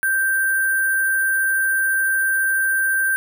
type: tone with sample-and-hold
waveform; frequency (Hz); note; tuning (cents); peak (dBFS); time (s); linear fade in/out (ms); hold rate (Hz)
sine; 1568; G6; 0; -16; 0.03-3.16; 0; 11025
effects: none